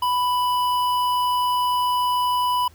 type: tone with notch filter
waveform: square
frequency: 991 Hz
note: B5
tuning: 6 cents sharp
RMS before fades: -21 dBFS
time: 0.02-2.68 s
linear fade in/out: 5 ms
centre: 7400 Hz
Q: 0.66
effects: added 81 Hz sine -49 dBFS peak until 2.74 s + pink hiss -55 dBFS RMS until 2.74 s